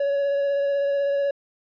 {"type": "tone with vibrato", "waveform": "triangle", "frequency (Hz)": 562, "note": "C#5", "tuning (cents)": 24, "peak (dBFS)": -18, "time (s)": [0, 1.31], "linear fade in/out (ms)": 5, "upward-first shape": "sine", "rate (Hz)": 16, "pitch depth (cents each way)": 15, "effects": ["resampled to 11025 Hz"]}